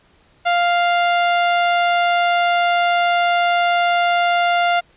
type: tone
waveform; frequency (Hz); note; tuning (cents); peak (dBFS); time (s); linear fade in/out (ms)
sawtooth; 698.5; F5; 0; -10; 0.45-4.81; 20
effects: pink hiss -55 dBFS RMS until 4.96 s + resampled to 8000 Hz